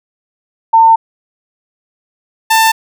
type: tone pair in turn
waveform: sine / sawtooth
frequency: 903 / 891.1 Hz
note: A5 / A5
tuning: +45 / +22 cents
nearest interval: unison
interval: 23 cents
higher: first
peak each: -3 dBFS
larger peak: neither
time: 0.73-0.96 / 2.5-2.72 s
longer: first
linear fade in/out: 10 ms
effects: none